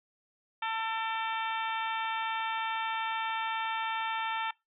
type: harmonic tone with a mistuned harmonic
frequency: 447.2 Hz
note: A4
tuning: 28 cents sharp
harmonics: 2 / 3 / 4 / 5 / 6 / 7 / 8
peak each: -33 / -37 / -39 / -41 / -43 / -44 / -45 dBFS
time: 0.62-4.51 s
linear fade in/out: 5 ms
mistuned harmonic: 5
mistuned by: +52 cents
effects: noise-tail reverb RT60 0.2 s tail -23 dB re dry